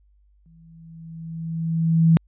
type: tone with exponential growth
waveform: sine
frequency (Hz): 163.6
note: E3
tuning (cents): -13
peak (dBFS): -10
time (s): 0.46-2.17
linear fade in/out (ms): 0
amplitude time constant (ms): 370
effects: added 50 Hz sine -55 dBFS peak until 2.27 s + resampled to 8000 Hz